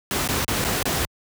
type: noise with dropouts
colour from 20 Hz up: pink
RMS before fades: -23 dBFS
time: 0.11-1.05 s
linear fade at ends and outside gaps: 0 ms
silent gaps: 0.276-0.288 / 0.446-0.48 / 0.642-0.648 / 0.828-0.855 s
effects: high-pass 60 Hz 12 dB/octave